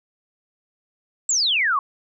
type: exponential sweep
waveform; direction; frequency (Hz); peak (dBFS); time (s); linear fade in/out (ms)
sine; down; 7830 to 1063; -17; 1.29-1.79; 2
effects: none